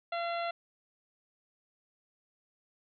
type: harmonic tone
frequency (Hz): 683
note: F5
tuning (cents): -39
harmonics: 1 / 2 / 3 / 4 / 5 / 6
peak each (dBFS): -33 / -39 / -43 / -45 / -47 / -49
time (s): 0.12-0.51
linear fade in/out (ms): 5
effects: none